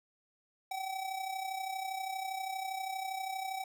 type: tone with amplitude modulation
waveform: square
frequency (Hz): 765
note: G5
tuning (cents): -42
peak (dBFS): -34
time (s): 0.71-3.64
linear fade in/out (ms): 5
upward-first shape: sine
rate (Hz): 32.5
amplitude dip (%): 60
effects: none